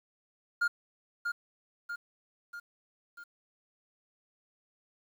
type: tone with echo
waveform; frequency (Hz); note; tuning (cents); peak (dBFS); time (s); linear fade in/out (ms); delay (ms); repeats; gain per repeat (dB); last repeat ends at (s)
triangle; 1412; F6; +19; -23; 0.61-0.68; 10; 640; 4; -5; 3.24
effects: 10-bit